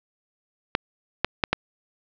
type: clicks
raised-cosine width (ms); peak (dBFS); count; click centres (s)
0.3; -3; 4; 0.751 / 1.246 / 1.438 / 1.53
effects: low-pass 5000 Hz 12 dB/octave